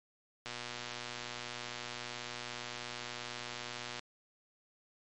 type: click train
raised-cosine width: 0.2 ms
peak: -23 dBFS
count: 425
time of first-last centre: 0.46-3.993 s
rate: 120 Hz
effects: MP3 48 kbps